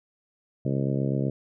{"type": "harmonic tone", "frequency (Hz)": 68, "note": "C#2", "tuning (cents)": -33, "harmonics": [2, 3, 4, 5, 6, 7, 8, 9], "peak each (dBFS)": [-26, -30, -32, -34, -36, -37, -38, -39], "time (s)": [0.65, 1.3], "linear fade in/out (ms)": 5, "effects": []}